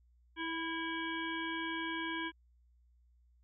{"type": "harmonic tone with a mistuned harmonic", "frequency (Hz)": 326.5, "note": "E4", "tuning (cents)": -17, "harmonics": [1, 3, 5, 7, 9, 10], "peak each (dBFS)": [-40, -42, -41, -44, -49, -46], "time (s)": [0.36, 2.32], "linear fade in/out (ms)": 50, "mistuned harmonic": 3, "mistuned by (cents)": 19, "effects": ["added 60 Hz sine -64 dBFS peak until 3.43 s"]}